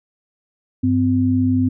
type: tone pair together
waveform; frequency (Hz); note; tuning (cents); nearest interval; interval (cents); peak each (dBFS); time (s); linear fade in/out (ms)
sine; 98.7 / 256.4; G2 / C4; +12 / -35; octave + perfect fourth; 1653; -19 / -15; 0.83-1.69; 10
effects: none